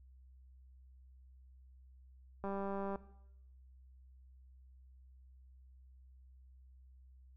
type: click train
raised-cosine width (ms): 1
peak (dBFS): -28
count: 103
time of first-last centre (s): 2.44-2.958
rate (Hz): 197
effects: noise-tail reverb RT60 0.8 s tail -17 dB re dry + added 64 Hz sine -57 dBFS peak until 7.36 s